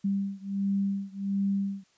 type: beating tone pair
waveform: sine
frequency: 196.9 / 198.3 Hz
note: G3 / G3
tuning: +8 / +20 cents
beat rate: 1.4 Hz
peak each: -29 / -30 dBFS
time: 0.04-1.84 s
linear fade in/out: 10 ms
effects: white hiss -66 dBFS RMS until 1.97 s + resampled to 16000 Hz